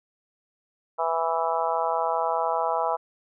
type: harmonic tone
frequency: 164.81 Hz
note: E3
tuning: in tune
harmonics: 3 / 4 / 5 / 6 / 7 / 8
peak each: -31 / -28 / -28 / -28 / -34 / -33 dBFS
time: 0.98-2.97 s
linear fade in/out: 20 ms
effects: none